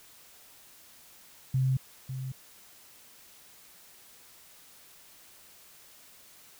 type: tone with echo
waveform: sine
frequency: 131.1 Hz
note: C3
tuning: 4 cents sharp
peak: -23 dBFS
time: 1.54-1.77 s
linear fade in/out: 5 ms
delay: 550 ms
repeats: 1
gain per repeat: -10 dB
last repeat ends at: 2.32 s
effects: white hiss -55 dBFS RMS until 6.59 s